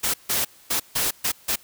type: noise bursts at uneven times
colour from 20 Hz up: white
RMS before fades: -23 dBFS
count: 6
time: 0.03-0.14 / 0.29-0.45 / 0.7-0.8 / 0.95-1.11 / 1.24-1.32 / 1.48-1.56 s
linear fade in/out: 10 ms
effects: white hiss -52 dBFS RMS until 1.63 s